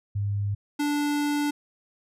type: tone pair in turn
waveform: sine / square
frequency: 101.4 / 292.3 Hz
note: G#2 / D4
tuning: -41 / -8 cents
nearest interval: octave + tritone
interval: 1833 cents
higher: second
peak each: -24 dBFS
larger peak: neither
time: 0.15-0.55 / 0.79-1.51 s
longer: second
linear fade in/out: 10 ms
effects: resampled to 32000 Hz